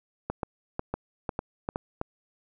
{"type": "clicks", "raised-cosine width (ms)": 1, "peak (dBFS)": -15, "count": 9, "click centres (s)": [0.3, 0.432, 0.794, 0.94, 1.292, 1.391, 1.689, 1.759, 2.014], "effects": []}